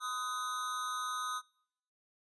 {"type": "tone with amplitude modulation", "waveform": "square", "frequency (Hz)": 1253, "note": "D#6", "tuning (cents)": 12, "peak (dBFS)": -32, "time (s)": [0, 1.42], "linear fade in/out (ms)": 50, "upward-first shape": "sine", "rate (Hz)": 238, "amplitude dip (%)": 80, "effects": ["noise-tail reverb RT60 0.7 s tail -25 dB re dry", "resampled to 24000 Hz"]}